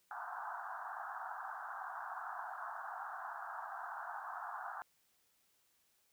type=band-pass noise; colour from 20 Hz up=pink; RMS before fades=-45 dBFS; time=0.11-4.82 s; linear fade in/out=0 ms; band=700 to 1600 Hz; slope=96 dB/octave; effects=white hiss -75 dBFS RMS until 6.12 s